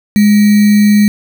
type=tone with sample-and-hold; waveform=sine; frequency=207.7 Hz; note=G#3; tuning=in tune; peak=-4 dBFS; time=0.16-1.08 s; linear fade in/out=0 ms; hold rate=2100 Hz; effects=none